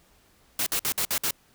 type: noise bursts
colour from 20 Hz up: white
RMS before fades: -26 dBFS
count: 6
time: 0.59-1.309 s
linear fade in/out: 2 ms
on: 74 ms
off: 55 ms
effects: pink hiss -61 dBFS RMS until 1.54 s